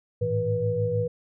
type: tone cluster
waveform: sine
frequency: 104.4 / 110.9 / 161.7 / 486.1 Hz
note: G#2 / A2 / E3 / B4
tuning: +10 / +14 / -33 / -28 cents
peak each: -30 / -29 / -33 / -25 dBFS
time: 0.21-1.08 s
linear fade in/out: 10 ms
effects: none